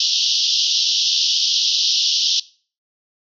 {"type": "band-pass noise", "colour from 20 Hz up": "white", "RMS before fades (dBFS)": -18, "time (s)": [0, 2.4], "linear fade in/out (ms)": 5, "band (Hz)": [2900, 5800], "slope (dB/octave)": 96, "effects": ["noise-tail reverb RT60 0.4 s tail -20 dB re dry"]}